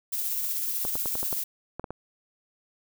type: noise with tremolo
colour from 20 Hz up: violet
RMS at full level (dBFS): -28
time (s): 0.12-1.44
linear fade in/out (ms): 10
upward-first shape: triangle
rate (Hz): 16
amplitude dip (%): 35
type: clicks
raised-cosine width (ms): 1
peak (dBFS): -20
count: 9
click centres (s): 0.851 / 0.955 / 1.058 / 1.154 / 1.23 / 1.328 / 1.796 / 1.842 / 1.906
effects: none

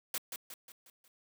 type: noise with echo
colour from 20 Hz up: white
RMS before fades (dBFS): -35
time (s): 0.14-0.18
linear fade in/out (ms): 2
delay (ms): 180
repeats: 5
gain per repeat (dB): -6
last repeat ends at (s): 1.08
effects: high-pass 200 Hz 12 dB/octave

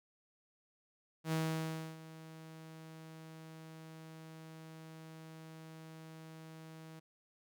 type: tone with ADSR envelope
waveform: sawtooth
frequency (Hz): 160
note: D#3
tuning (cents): +49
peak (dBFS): -28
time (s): 1.24-7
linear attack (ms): 84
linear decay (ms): 640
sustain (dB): -18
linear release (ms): 13
effects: none

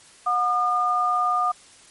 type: tone pair together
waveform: sine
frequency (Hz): 726 / 1212.8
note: F#5 / D#6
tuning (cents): -33 / -45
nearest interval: major sixth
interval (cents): 888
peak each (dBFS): -24 / -20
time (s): 0.26-1.52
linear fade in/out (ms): 10
effects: white hiss -50 dBFS RMS until 1.9 s + MP3 48 kbps

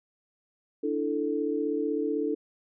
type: chord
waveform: sine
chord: D suspended second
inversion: none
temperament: equal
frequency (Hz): 293.7 / 329.6 / 440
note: D4 / E4 / A4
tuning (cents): 0 / 0 / 0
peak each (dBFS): -30 / -32 / -29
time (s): 0.83-2.35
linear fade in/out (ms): 10
effects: none

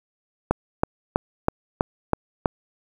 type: click train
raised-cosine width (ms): 1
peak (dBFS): -4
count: 7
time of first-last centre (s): 0.51-2.458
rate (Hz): 3.08
effects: 7-bit

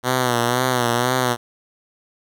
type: tone with vibrato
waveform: 5% pulse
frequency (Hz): 123.47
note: B2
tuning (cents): 0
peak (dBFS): -6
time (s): 0.03-1.37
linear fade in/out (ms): 50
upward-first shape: sine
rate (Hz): 2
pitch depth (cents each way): 71
effects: none

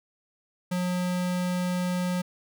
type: tone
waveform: square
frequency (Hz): 180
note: F#3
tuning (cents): -47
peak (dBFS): -26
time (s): 0.71-2.22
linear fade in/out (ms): 10
effects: none

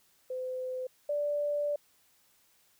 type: tone pair in turn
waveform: sine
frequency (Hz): 511 / 584.7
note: C5 / D5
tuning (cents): -41 / -8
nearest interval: major second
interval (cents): 233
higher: second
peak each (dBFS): -33 / -28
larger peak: second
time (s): 0.3-0.87 / 1.09-1.76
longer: second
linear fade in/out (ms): 5
effects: white hiss -67 dBFS RMS until 2.79 s

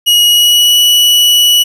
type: tone with pitch glide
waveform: 40% pulse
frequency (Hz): 2899 to 2943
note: F#7 to F#7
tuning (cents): -36 to -10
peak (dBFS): -4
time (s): 0.06-1.64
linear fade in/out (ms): 20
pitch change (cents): +26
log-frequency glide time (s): 0.28-0.77
effects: none

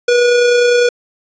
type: tone with amplitude modulation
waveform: square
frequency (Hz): 484.5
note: B4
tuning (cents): -33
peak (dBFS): -8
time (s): 0.08-0.89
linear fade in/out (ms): 5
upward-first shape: sine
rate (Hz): 30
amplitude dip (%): 25
effects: resampled to 16000 Hz + 8-bit

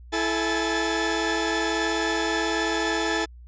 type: tone cluster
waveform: sawtooth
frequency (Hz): 331.7 / 435.3 / 832 / 1745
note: E4 / A4 / G#5 / A6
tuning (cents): +11 / -19 / +3 / -15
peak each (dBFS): -23 / -25 / -27 / -25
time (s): 0.12-3.26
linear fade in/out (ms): 20
effects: added 60 Hz sine -42 dBFS peak until 3.47 s + resampled to 16000 Hz

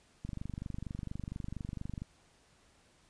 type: click train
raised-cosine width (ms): 5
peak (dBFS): -27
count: 44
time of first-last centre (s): 0.25-2.02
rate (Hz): 24.3
effects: pink hiss -66 dBFS RMS until 3.09 s + resampled to 22050 Hz

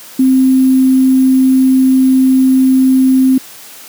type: tone with sample-and-hold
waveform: sine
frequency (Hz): 261.6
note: C4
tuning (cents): 0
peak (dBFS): -5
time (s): 0.19-3.38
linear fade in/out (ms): 5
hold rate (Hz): 11025
effects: white hiss -34 dBFS RMS until 3.88 s + high-pass 150 Hz 12 dB/octave

